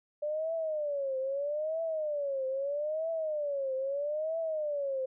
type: tone with vibrato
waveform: sine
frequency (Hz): 587.3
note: D5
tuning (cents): 0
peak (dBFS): -30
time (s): 0.22-5.06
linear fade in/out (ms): 10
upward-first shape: triangle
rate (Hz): 0.78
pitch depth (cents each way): 210
effects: none